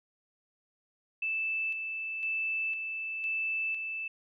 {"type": "tone with tremolo", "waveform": "sine", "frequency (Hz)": 2637, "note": "E7", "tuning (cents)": 0, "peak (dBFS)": -29, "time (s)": [1.22, 4.08], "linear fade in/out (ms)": 5, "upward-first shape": "square", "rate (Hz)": 0.99, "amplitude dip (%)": 40, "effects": []}